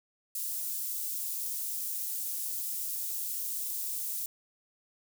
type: high-pass noise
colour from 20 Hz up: white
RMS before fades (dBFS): -35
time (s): 0.35-4.26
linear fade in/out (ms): 2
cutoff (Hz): 8500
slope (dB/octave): 12
effects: none